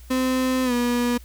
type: tone with pitch glide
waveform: 35% pulse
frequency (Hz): 257.9 to 242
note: C4 to B3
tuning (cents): -25 to -35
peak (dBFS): -18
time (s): 0.1-1.18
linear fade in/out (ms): 10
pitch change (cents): -110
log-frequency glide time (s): 0.64-0.73
effects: added 60 Hz sine -41 dBFS peak until 1.24 s + white hiss -53 dBFS RMS until 1.24 s